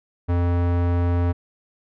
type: tone with low-pass filter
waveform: square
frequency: 87.31 Hz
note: F2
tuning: in tune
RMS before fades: -20 dBFS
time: 0.28-1.33 s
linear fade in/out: 20 ms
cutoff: 1400 Hz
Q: 0.6
effects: none